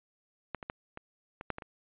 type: clicks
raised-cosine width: 0.5 ms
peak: -19 / -26 / -20 / -26 / -26 / -16 / -24 / -28 dBFS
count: 8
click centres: 0.547 / 0.628 / 0.699 / 0.974 / 1.411 / 1.503 / 1.584 / 1.622 s
effects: resampled to 8000 Hz